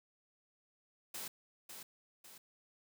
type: noise with echo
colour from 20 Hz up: white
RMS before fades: -44 dBFS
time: 1.14-1.28 s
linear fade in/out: 5 ms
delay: 550 ms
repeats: 2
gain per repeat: -6 dB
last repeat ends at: 2.38 s
effects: none